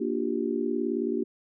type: chord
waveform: sine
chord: G minor seventh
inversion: first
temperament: just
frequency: 235.2 / 294 / 352.8 / 392 Hz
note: Bb3 / D4 / F4 / G4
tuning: +16 / +2 / +18 / 0 cents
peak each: -31 dBFS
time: 0-1.24 s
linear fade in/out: 10 ms
effects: none